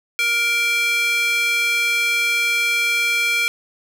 square tone with high-pass filter, 469.2 Hz, A#4, 11 cents sharp, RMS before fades -19 dBFS, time 0.19-3.48 s, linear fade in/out 0 ms, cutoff 2100 Hz, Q 4.4, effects none

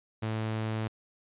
sawtooth tone, 110 Hz, A2, in tune, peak -26 dBFS, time 0.22-0.88 s, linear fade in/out 10 ms, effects resampled to 8000 Hz

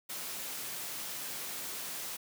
white high-pass noise, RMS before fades -40 dBFS, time 0.09-2.17 s, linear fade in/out 10 ms, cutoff 120 Hz, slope 24 dB/octave, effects none

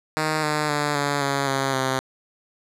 5% pulse tone with pitch steps, 155.4 / 151.24 / 147.19 / 143.25 / 139.41 / 135.67 / 132.04 Hz, D#3 / D#3 / D3 / D3 / C#3 / C#3 / C3, -2 / -49 / +4 / -43 / +10 / -37 / +16 cents, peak -10 dBFS, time 0.17-1.99 s, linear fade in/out 0 ms, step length 260 ms, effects low-pass 10000 Hz 12 dB/octave

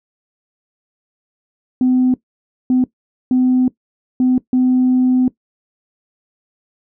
sine tone bursts at uneven times, 254.2 Hz, C4, 50 cents flat, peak -9 dBFS, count 5, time 1.81-2.14 / 2.7-2.84 / 3.31-3.68 / 4.2-4.38 / 4.53-5.28 s, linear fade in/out 2 ms, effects noise-tail reverb RT60 0.1 s tail -18 dB re dry + tanh soft clip ceiling -7 dBFS

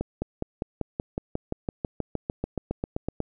accelerating click train, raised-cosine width 2 ms, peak -14 dBFS, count 21, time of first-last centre 0.01-3.203 s, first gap 210 ms, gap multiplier 0.97, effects none

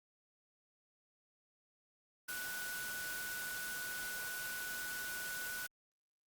sine tone in noise, 1480 Hz, F#6, in tune, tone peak -42 dBFS, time 2.28-5.67 s, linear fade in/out 10 ms, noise white, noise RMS -45 dBFS, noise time 2.28-5.67 s, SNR 0 dB, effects Opus 48 kbps

